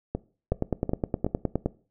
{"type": "two click trains", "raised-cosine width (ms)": 2, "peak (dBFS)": [-11, -14], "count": [12, 4], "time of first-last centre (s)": [[0.52, 1.66], [0.15, 1.265]], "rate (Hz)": [9.65, 2.69], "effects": ["noise-tail reverb RT60 0.4 s tail -20 dB re dry"]}